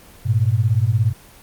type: beating tone pair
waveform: sine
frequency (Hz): 102.4 / 119.4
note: G#2 / A#2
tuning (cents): -24 / +42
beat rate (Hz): 17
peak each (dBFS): -17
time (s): 0.25-1.13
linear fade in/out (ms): 20
effects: pink hiss -45 dBFS RMS until 1.42 s + Opus 24 kbps